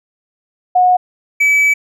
sine / triangle tone pair in turn, 728 / 2293 Hz, F#5 / D7, -28 / -42 cents, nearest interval octave + minor sixth, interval 1986 cents, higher second, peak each -7 dBFS, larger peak neither, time 0.75-0.97 / 1.4-1.74 s, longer second, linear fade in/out 10 ms, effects none

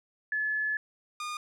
sine / sawtooth tone pair in turn, 1719 / 1218.2 Hz, A6 / D#6, -41 / -37 cents, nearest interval tritone, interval 596 cents, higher first, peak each -27 / -30 dBFS, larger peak first, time 0.32-0.77 / 1.2-1.37 s, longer first, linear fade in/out 2 ms, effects low-pass 9000 Hz 12 dB/octave

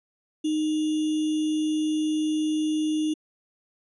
sine tone with sample-and-hold, 308.5 Hz, D#4, 15 cents flat, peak -22 dBFS, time 0.44-3.14 s, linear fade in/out 10 ms, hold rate 3150 Hz, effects resampled to 24000 Hz

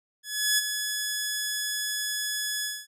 10% pulse tone with ADSR envelope, 1699 Hz, G#6, 39 cents sharp, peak -11 dBFS, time 0.23-2.87 s, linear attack 350 ms, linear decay 24 ms, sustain -8 dB, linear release 230 ms, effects none

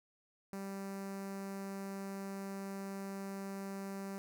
sawtooth tone with notch filter, 195.8 Hz, G3, 2 cents flat, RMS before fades -43 dBFS, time 0.53-4.18 s, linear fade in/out 0 ms, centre 3300 Hz, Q 1.1, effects none

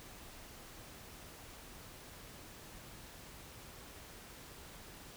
silence, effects pink hiss -53 dBFS RMS until 5.16 s

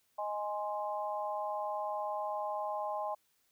sine chord, Ab major, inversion second, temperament equal, 622.3 / 830.6 / 1046.5 Hz, Eb5 / Ab5 / C6, 0 / 0 / 0 cents, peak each -38 / -37 / -40 dBFS, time 0.18-3.15 s, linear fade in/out 10 ms, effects white hiss -74 dBFS RMS until 3.51 s

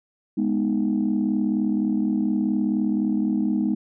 sine chord, G# minor, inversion none, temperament equal, 207.7 / 246.9 / 311.1 Hz, G#3 / B3 / D#4, 0 / 0 / 0 cents, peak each -22 / -24 / -24 dBFS, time 0.37-3.75 s, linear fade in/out 10 ms, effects tanh soft clip ceiling -13 dBFS

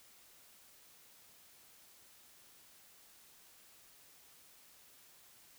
silence, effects white hiss -62 dBFS RMS until 5.58 s

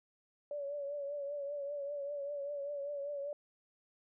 sine tone with vibrato, 571 Hz, D5, 49 cents flat, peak -37 dBFS, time 0.51-3.33 s, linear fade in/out 2 ms, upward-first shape triangle, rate 5.1 Hz, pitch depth 56 cents each way, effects none

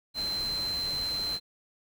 sine tone in noise, 4097 Hz, C8, 37 cents flat, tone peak -29 dBFS, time 0.14-1.4 s, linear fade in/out 50 ms, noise pink, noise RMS -41 dBFS, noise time 0.14-1.4 s, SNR +9 dB, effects none

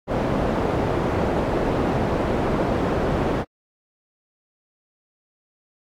white low-pass noise, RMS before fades -22 dBFS, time 0.07-3.45 s, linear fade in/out 50 ms, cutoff 580 Hz, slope 12 dB/octave, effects AAC 64 kbps

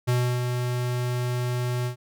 square tone with ADSR envelope, 123.47 Hz, B2, in tune, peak -20 dBFS, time 0.07-1.96 s, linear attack 19 ms, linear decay 310 ms, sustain -5 dB, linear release 99 ms, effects none

